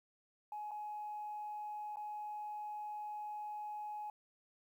sine tone with dropouts, 841 Hz, G#5, 22 cents sharp, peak -40 dBFS, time 0.52-4.1 s, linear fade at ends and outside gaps 2 ms, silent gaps 0.71-0.715 / 1.959-1.969 s, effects tanh soft clip ceiling -37 dBFS + 12-bit

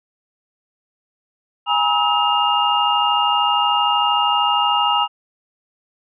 sine tone cluster, 824 / 957 / 1281 / 2819 Hz, G#5 / A#5 / E6 / F7, -14 / +45 / -50 / +16 cents, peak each -20 dBFS, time 1.66-5.08 s, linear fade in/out 50 ms, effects none

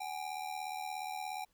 square ring-modulated tone, 790 Hz, G5, 13 cents sharp, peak -36 dBFS, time 0-1.45 s, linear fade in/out 10 ms, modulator 38.5 Hz, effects pink hiss -75 dBFS RMS until 1.53 s

